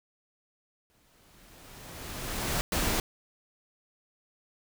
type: noise with exponential growth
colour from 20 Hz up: pink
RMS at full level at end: -28 dBFS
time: 0.9-2.61 s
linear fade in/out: 0 ms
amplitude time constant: 370 ms
type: noise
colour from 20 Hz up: pink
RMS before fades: -28 dBFS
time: 2.72-3 s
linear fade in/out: 2 ms
effects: none